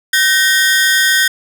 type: ring-modulated tone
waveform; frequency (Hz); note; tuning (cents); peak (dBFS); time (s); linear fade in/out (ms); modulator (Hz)
sawtooth; 1700; G#6; +40; -3; 0.13-1.28; 5; 164
effects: none